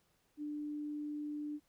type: tone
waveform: sine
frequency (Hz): 296.8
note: D4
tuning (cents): +18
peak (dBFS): -38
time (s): 0.37-1.6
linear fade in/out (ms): 50
effects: pink hiss -75 dBFS RMS until 1.68 s